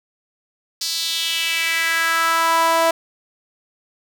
sawtooth tone with high-pass filter sweep, 329.6 Hz, E4, in tune, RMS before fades -19 dBFS, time 0.81-2.91 s, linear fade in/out 5 ms, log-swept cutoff 4800 to 730 Hz, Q 3.2, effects none

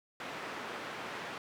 white band-pass noise, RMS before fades -42 dBFS, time 0.2-1.38 s, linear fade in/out 2 ms, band 180 to 1800 Hz, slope 12 dB/octave, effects none

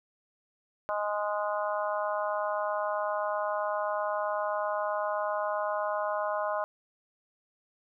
harmonic tone, 207.7 Hz, G#3, in tune, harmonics 3 / 4 / 5 / 6 / 7, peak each -31 / -36 / -34 / -37 / -40 dBFS, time 0.89-6.64 s, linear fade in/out 0 ms, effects none

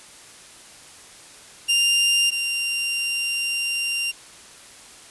sawtooth tone pair in turn, 2794 / 2780 Hz, F7 / F7, 0 / -9 cents, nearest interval unison, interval 9 cents, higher first, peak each -13 / -19 dBFS, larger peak first, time 1.68-2.31 / 2.31-4.12 s, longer second, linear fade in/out 20 ms, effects white hiss -45 dBFS RMS until 5.1 s + resampled to 24000 Hz

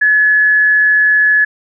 sine tone with amplitude modulation, 1706 Hz, G#6, 46 cents sharp, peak -6 dBFS, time 0.01-1.45 s, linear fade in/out 10 ms, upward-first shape sine, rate 173 Hz, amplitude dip 25%, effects none

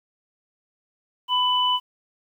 sine tone pair together, 998.9 / 2990 Hz, B5 / F#7, +19 / +17 cents, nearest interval octave + perfect fifth, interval 1898 cents, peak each -21 dBFS, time 1.28-1.8 s, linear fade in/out 50 ms, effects 9-bit

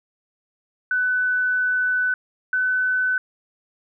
sine tone pair in turn, 1499 / 1507.7 Hz, F#6 / F#6, +22 / +32 cents, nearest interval unison, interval 10 cents, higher second, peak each -18 / -18 dBFS, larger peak neither, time 0.91-2.14 / 2.53-3.18 s, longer first, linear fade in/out 2 ms, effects none

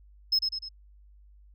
sine tone with echo, 5170 Hz, E8, 34 cents flat, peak -18 dBFS, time 0.32-0.39 s, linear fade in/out 10 ms, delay 100 ms, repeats 3, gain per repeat -6 dB, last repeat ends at 0.69 s, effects tanh soft clip ceiling -20 dBFS + added 50 Hz sine -52 dBFS peak until 1.54 s

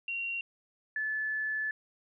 sine tone pair in turn, 2752 / 1733.7 Hz, F7 / A6, -26 / -26 cents, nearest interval minor sixth, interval 800 cents, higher first, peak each -32 / -30 dBFS, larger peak second, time 0.08-0.41 / 0.96-1.71 s, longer second, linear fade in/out 2 ms, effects none

